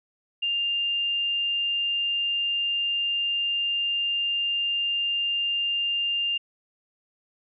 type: tone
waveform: sine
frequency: 2800 Hz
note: F7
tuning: 4 cents sharp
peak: -23 dBFS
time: 0.42-6.38 s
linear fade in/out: 10 ms
effects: none